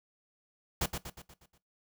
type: noise with echo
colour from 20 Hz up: pink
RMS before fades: -30 dBFS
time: 0.81-0.86 s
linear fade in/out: 5 ms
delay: 120 ms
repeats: 6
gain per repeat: -6 dB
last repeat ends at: 1.58 s
effects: noise-tail reverb RT60 0.2 s tail -18 dB re dry